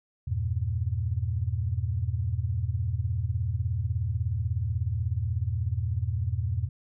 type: chord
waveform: sine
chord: E diminished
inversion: none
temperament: just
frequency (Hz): 82.41 / 98.89 / 118.67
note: E2 / G2 / Bb2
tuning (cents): 0 / +16 / +31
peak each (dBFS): -30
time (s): 0.27-6.69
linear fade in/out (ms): 10
effects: none